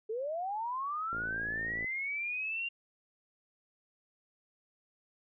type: linear sweep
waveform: sine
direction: up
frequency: 419.3 to 2794 Hz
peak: -33 dBFS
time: 0.09-2.69 s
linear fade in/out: 10 ms
type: click train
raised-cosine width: 2 ms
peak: -32 dBFS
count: 41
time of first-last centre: 1.13-1.844 s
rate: 56 Hz
effects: none